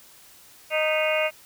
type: harmonic tone with a mistuned harmonic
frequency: 310 Hz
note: D#4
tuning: 6 cents flat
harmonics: 2 / 3 / 4 / 5 / 6 / 7 / 8 / 9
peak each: -23 / -36 / -33 / -35 / -36 / -29 / -29 / -30 dBFS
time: 0.7-1.31 s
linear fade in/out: 50 ms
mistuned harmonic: 6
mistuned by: +110 cents
effects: white hiss -51 dBFS RMS until 1.45 s